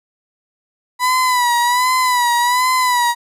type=tone with vibrato; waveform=35% pulse; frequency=987.8 Hz; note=B5; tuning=in tune; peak=-11 dBFS; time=0.99-3.15 s; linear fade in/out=50 ms; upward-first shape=sine; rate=1.3 Hz; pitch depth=62 cents each way; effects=resampled to 32000 Hz